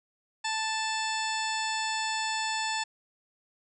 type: harmonic tone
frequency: 880 Hz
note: A5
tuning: in tune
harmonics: 1 / 2 / 3 / 4 / 5 / 6 / 8 / 9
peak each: -32 / -35 / -37 / -38 / -39 / -40 / -41 / -42 dBFS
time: 0.44-2.84 s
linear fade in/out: 10 ms
effects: none